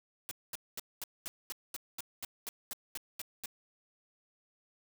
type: noise bursts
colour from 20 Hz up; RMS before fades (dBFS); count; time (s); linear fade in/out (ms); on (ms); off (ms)
white; -40; 14; 0.29-3.458; 0; 22; 220
effects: none